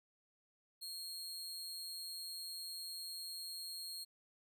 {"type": "tone with amplitude modulation", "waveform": "sawtooth", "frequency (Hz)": 4260, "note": "C8", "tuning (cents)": 30, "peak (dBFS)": -39, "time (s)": [0.81, 4.05], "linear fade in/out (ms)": 20, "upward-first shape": "sine", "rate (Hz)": 170, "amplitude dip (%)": 50, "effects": []}